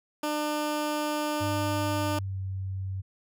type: tone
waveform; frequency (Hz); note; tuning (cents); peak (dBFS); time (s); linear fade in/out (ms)
15% pulse; 300; D4; +37; -21; 0.23-2.19; 5
type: tone with pitch glide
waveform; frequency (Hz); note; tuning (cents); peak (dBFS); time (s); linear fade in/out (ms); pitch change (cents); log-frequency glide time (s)
sine; 100 to 95.43; G2 to G2; +35 to -46; -30; 1.4-3.02; 20; -81; 1.91-2.39
effects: none